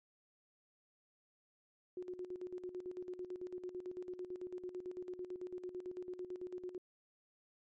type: tone with tremolo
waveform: sine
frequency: 362.8 Hz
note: F#4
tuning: 34 cents flat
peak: -40 dBFS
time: 1.97-6.78 s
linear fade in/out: 2 ms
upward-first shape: square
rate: 9 Hz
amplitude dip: 70%
effects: MP3 32 kbps